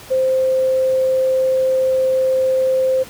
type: tone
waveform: sine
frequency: 522 Hz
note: C5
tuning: 4 cents flat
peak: -13 dBFS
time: 0.1-3.04 s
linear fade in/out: 20 ms
effects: pink hiss -38 dBFS RMS until 3.09 s + high-pass 80 Hz 12 dB/octave